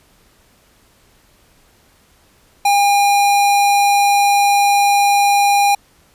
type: tone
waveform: square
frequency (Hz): 808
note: G#5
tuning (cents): -48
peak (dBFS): -11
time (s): 2.65-5.75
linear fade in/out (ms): 5
effects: pink hiss -53 dBFS RMS until 6.14 s + resampled to 32000 Hz